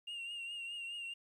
sine tone with vibrato, 2794 Hz, F7, in tune, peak -38 dBFS, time 0.07-1.14 s, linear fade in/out 10 ms, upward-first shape triangle, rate 4.8 Hz, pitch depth 50 cents each way, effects tanh soft clip ceiling -40 dBFS + 12-bit

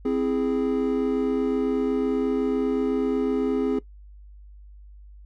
triangle chord, C augmented, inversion none, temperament equal, 261.6 / 329.6 / 415.3 Hz, C4 / E4 / G#4, 0 / 0 / 0 cents, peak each -22 / -28 / -23 dBFS, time 0.05-3.79 s, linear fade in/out 5 ms, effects noise-tail reverb RT60 0.1 s tail -19 dB re dry + added 50 Hz sine -43 dBFS peak until 5.25 s

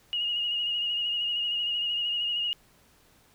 sine tone with vibrato, 2868 Hz, F7, 45 cents sharp, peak -26 dBFS, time 0.13-2.53 s, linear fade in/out 0 ms, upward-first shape sine, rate 13 Hz, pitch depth 32 cents each way, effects pink hiss -61 dBFS RMS until 3.34 s

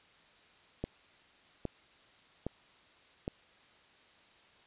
click train, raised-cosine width 2 ms, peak -21 dBFS, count 4, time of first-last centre 0.84-3.279 s, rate 1.23 Hz, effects white hiss -62 dBFS RMS until 4.66 s + resampled to 8000 Hz

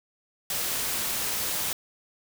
white noise, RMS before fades -29 dBFS, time 0.5-1.73 s, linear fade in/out 2 ms, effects none

